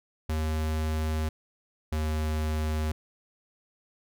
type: tone pair in turn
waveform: square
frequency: 78.2 / 77.48 Hz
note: D#2 / D#2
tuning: +9 / -7 cents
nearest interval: unison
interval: 16 cents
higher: first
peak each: -27 dBFS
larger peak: neither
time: 0.29-1.29 / 1.92-2.92 s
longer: neither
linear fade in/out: 5 ms
effects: none